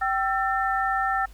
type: tone cluster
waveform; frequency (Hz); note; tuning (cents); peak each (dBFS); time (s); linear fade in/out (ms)
sine; 775 / 1338 / 1799; G5 / E6 / A6; -20 / +25 / +38; -25 / -26 / -28; 0.01-1.26; 10
effects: added 50 Hz sine -43 dBFS peak until 1.33 s + pink hiss -56 dBFS RMS until 1.33 s